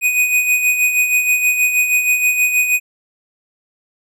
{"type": "tone with tremolo", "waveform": "square", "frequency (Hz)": 2489, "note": "D#7", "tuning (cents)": 0, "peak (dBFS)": -11, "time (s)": [0.01, 2.8], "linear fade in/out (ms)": 50, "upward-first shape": "sine", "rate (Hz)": 6.3, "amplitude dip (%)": 55, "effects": []}